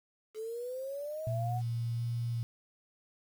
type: exponential sweep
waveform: sine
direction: up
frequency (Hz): 427.9 to 751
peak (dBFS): -36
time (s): 0.34-1.62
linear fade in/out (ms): 50
type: tone with vibrato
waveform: sine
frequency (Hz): 117.6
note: A#2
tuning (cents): +16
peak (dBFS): -31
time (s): 1.27-2.43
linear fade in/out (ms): 0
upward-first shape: square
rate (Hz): 1.4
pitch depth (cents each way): 9
effects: 9-bit